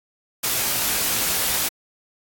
white noise with comb filter, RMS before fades -22 dBFS, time 0.43-1.69 s, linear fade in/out 10 ms, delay 17 ms, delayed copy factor +0.5, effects AAC 64 kbps

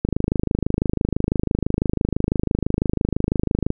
click train, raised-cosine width 3 ms, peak -6 dBFS, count 96, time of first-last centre 0.05-3.704 s, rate 26 Hz, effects none

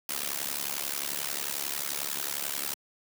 white noise with amplitude modulation, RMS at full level -29 dBFS, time 0.09-2.74 s, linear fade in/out 2 ms, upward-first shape sine, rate 71.2 Hz, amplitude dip 95%, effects high-pass 150 Hz 12 dB/octave

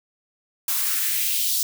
blue noise with high-pass filter sweep, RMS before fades -23 dBFS, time 0.68-1.63 s, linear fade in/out 2 ms, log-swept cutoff 900 to 4600 Hz, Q 2, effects none

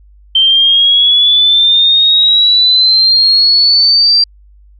sine exponential sweep, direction up, 3117 to 4725 Hz, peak -5 dBFS, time 0.35-4.24 s, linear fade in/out 5 ms, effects added 50 Hz sine -39 dBFS peak until 4.79 s

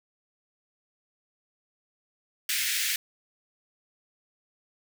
pink high-pass noise, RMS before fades -28 dBFS, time 2.49-2.96 s, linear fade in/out 2 ms, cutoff 1700 Hz, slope 48 dB/octave, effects none

